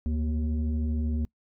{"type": "tone pair together", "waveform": "sine", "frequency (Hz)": [74, 234.9], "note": ["D2", "A#3"], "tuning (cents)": [14, 13], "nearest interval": "octave + minor sixth", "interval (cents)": 1999, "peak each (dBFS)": [-24, -29], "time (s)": [0.06, 1.25], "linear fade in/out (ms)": 0, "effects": ["noise-tail reverb RT60 0.1 s tail -25 dB re dry", "tanh soft clip ceiling -22 dBFS"]}